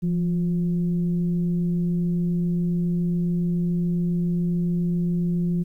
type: tone with frequency modulation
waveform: sine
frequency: 172.4 Hz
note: F3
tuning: 22 cents flat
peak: -20 dBFS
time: 0.02-5.64 s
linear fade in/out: 20 ms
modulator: 186 Hz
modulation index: 0.34
effects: 10-bit